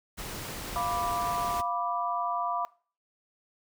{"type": "noise", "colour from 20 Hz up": "pink", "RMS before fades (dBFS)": -38, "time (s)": [0.17, 1.62], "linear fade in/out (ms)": 20}
{"type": "chord", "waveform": "sine", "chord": "B diminished", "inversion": "second", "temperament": "equal with one note detuned", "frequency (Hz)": [698.5, 984.9, 1174.7], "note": ["F5", "B5", "D6"], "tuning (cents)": [0, -5, 0], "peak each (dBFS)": -32, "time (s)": [0.76, 2.65], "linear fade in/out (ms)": 0}
{"effects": ["noise-tail reverb RT60 0.4 s tail -21 dB re dry"]}